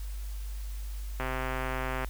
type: click train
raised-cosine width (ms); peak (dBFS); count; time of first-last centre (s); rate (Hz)
0.5; -18; 111; 1.2-2.046; 130
effects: added 50 Hz sine -34 dBFS peak until 2.09 s + white hiss -52 dBFS RMS until 2.09 s